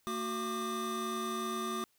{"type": "tone cluster", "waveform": "square", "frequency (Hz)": [226.8, 368.9, 1197], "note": ["A#3", "F#4", "D6"], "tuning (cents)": [-47, -5, 33], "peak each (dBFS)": [-40, -40, -38], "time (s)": [0.07, 1.84], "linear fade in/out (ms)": 0, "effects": ["white hiss -72 dBFS RMS until 1.98 s"]}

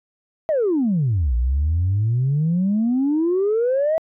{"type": "exponential two-way sweep", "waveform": "sine", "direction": "down then up", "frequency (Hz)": [659.3, 57.3, 659.3], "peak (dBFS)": -15, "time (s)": [0.49, 3.98], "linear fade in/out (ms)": 0, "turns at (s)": 1.35, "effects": ["tanh soft clip ceiling -13 dBFS"]}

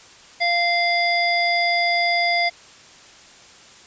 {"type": "harmonic tone", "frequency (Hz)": 694, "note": "F5", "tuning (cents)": -11, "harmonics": [1, 3, 5, 7], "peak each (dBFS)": [-21, -20, -31, -25], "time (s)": [0.4, 2.5], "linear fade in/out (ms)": 20, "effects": ["white hiss -46 dBFS RMS until 3.86 s", "resampled to 16000 Hz"]}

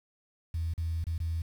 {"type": "tone with dropouts", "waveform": "sine", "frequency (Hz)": 82.41, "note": "E2", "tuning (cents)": 0, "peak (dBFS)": -28, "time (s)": [0.54, 1.42], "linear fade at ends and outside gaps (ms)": 5, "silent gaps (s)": [[0.738, 0.778], [1.041, 1.067], [1.18, 1.201]], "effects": ["tanh soft clip ceiling -24 dBFS", "9-bit"]}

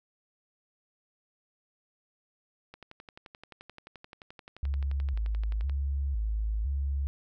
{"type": "click train", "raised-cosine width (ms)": 0.3, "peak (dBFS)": -30, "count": 35, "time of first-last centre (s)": [2.74, 5.697], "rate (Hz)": 11.5}
{"type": "tone with vibrato", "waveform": "sine", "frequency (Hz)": 61, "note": "B1", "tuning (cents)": -21, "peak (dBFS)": -27, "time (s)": [4.63, 7.07], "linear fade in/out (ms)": 0, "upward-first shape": "square", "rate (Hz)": 0.99, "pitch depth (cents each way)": 220}
{"effects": []}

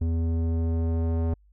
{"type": "tone with low-pass filter sweep", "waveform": "square", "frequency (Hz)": 82.41, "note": "E2", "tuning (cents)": 0, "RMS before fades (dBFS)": -25, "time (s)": [0.01, 1.34], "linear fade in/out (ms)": 5, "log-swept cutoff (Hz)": [280, 650], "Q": 0.85, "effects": ["added 50 Hz sine -55 dBFS peak until 1.52 s"]}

